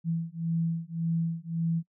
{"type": "beating tone pair", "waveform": "sine", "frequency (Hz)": [164.81, 166.61], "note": ["E3", "E3"], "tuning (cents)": [0, 19], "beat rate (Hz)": 1.8, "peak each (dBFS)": -30, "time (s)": [0.04, 1.83], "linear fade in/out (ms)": 50, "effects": ["noise-tail reverb RT60 0.1 s tail -23 dB re dry"]}